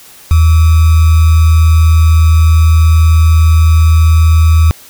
sine tone with sample-and-hold, 80.4 Hz, E2, 43 cents flat, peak -3 dBFS, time 0.31-4.71 s, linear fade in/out 0 ms, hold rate 1225 Hz, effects white hiss -37 dBFS RMS until 4.89 s

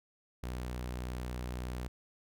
sawtooth tone, 61.74 Hz, B1, in tune, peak -33 dBFS, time 0.43-1.88 s, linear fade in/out 5 ms, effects none

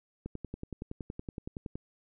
click train, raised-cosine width 3 ms, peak -25 dBFS, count 17, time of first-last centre 0.26-1.755 s, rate 10.7 Hz, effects none

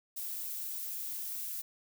violet noise, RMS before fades -39 dBFS, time 0.16-1.62 s, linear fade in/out 10 ms, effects none

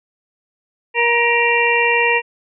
harmonic tone with a mistuned harmonic, 472.3 Hz, A#4, 23 cents sharp, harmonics 1 / 2 / 4 / 5 / 6, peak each -19 / -19 / -19 / -19 / -19 dBFS, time 0.94-2.22 s, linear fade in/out 50 ms, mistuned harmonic 6, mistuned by -48 cents, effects none

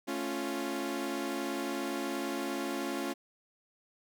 sawtooth chord, A augmented, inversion none, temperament equal, 220 / 277.2 / 349.2 Hz, A3 / C#4 / E#4, 0 / 0 / 0 cents, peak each -37 / -32 / -33 dBFS, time 0.07-3.14 s, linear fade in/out 20 ms, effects none

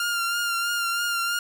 sawtooth tone with vibrato, 1396.9 Hz, F6, in tune, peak -20 dBFS, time 0-1.39 s, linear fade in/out 2 ms, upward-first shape triangle, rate 3.1 Hz, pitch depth 33 cents each way, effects 9-bit

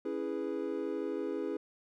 triangle chord, C# minor seventh, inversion none, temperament equal, 277.2 / 329.6 / 415.3 / 493.9 Hz, C#4 / E4 / G#4 / B4, 0 / 0 / 0 / 0 cents, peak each -38 / -36 / -35 / -39 dBFS, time 0.05-1.57 s, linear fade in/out 5 ms, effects none

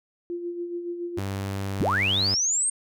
sine tone with tremolo, 347.2 Hz, F4, 10 cents flat, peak -27 dBFS, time 0.3-1.19 s, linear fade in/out 0 ms, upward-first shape sine, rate 7.1 Hz, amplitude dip 50%
sawtooth tone, 98 Hz, G2, in tune, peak -24 dBFS, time 1.17-2.35 s, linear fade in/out 10 ms
sine linear sweep, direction up, 54.6 to 8720 Hz, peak -21 dBFS, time 1.8-2.7 s, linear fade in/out 5 ms
effects none

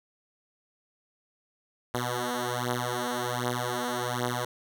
5% pulse beating tone pair, 122.1 / 123.4 Hz, B2 / B2, -19 / -1 cents, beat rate 1.3 Hz, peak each -20 dBFS, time 1.94-4.45 s, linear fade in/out 5 ms, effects none

